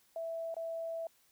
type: tone with dropouts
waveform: sine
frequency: 659.3 Hz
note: E5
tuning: in tune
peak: -36 dBFS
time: 0.16-1.07 s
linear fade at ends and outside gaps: 2 ms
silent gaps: 0.543-0.566 s
effects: white hiss -69 dBFS RMS until 1.31 s